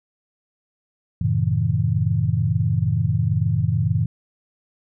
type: chord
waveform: sine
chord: F# diminished seventh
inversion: none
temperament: just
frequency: 92.5 / 111 / 133.2 / 159.84 Hz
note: F#2 / A2 / C3 / Eb3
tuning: 0 / +16 / +31 / +47 cents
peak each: -24 / -21 / -24 / -23 dBFS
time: 1.21-4.06 s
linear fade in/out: 5 ms
effects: none